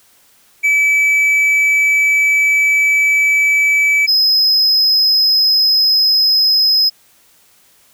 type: tone pair in turn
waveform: triangle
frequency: 2300 / 5089 Hz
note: D7 / D#8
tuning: -37 / +38 cents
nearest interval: octave + major second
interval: 1375 cents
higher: second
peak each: -8 dBFS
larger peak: neither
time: 0.63-4.07 / 4.07-6.9 s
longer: first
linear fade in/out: 20 ms
effects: white hiss -51 dBFS RMS until 7.93 s